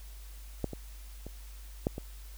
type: clicks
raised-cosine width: 2 ms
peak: -17 / -25 / -29 / -14 / -24 dBFS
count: 5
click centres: 0.643 / 0.733 / 1.266 / 1.869 / 1.981 s
effects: added 50 Hz sine -44 dBFS peak until 2.37 s + white hiss -56 dBFS RMS until 2.37 s